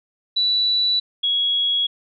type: tone pair in turn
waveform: sine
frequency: 3951 / 3330 Hz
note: B7 / G#7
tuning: 0 / +4 cents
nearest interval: minor third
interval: 296 cents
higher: first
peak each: -16 / -17 dBFS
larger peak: first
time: 0.36-1 / 1.23-1.87 s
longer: neither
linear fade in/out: 10 ms
effects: none